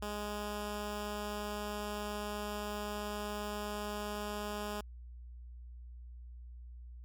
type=tone; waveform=10% pulse; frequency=207.7 Hz; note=G#3; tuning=in tune; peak=-29 dBFS; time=0.02-4.81 s; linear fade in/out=5 ms; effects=added 60 Hz sine -46 dBFS peak until 7.04 s + MP3 96 kbps